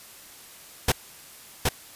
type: noise with echo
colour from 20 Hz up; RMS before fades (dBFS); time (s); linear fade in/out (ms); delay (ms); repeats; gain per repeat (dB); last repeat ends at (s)
pink; -20; 0.88-0.92; 5; 770; 1; -2; 1.69
effects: white hiss -47 dBFS RMS until 1.95 s + resampled to 32000 Hz